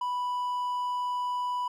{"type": "tone", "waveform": "triangle", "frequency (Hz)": 987.8, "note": "B5", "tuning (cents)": 0, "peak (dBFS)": -26, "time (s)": [0.01, 1.68], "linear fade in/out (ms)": 5, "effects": []}